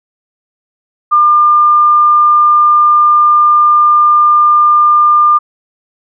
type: tone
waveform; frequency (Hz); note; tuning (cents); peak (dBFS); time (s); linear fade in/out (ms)
sine; 1200; D6; +37; -4; 1.11-5.39; 20
effects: none